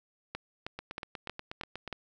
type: two click trains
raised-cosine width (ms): 0.3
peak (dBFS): -20 / -23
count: 6 / 10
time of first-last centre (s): 0.35-1.927 / 0.79-1.877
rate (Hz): 3.17 / 8.28
effects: none